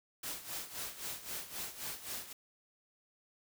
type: noise with tremolo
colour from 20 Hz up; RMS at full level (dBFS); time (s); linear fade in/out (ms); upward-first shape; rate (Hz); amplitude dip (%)
white; -40; 0.23-2.33; 5; sine; 3.8; 75
effects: none